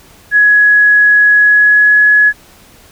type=tone with pitch glide; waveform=sine; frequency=1678 to 1690.6 Hz; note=G#6 to G#6; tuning=+17 to +30 cents; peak=-4 dBFS; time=0.31-2.33 s; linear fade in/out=50 ms; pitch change=+13 cents; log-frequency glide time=1.33-2.03 s; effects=pink hiss -42 dBFS RMS until 2.91 s